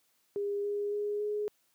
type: tone with pitch steps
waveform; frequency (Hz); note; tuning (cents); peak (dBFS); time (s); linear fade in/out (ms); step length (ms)
sine; 405.4 / 409.6 / 413.9 / 418.2; G#4 / G#4 / G#4 / G#4; -42 / -24 / -6 / +12; -30; 0.36-1.48; 0; 280
effects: white hiss -72 dBFS RMS until 1.74 s + high-pass 100 Hz 12 dB/octave